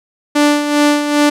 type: tone with tremolo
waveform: sawtooth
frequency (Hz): 293.7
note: D4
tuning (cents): 0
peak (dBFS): -4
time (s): 0.35-1.3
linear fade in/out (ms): 10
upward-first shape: sine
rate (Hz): 2.5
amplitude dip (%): 60
effects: low-pass 10000 Hz 12 dB/octave